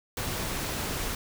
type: noise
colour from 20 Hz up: pink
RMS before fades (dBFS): -32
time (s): 0.17-1.15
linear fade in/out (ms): 2
effects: none